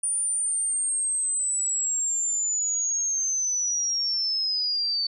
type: linear sweep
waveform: sine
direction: down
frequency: 9397 to 4514 Hz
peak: -23 dBFS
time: 0.03-5.07 s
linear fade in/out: 5 ms
effects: none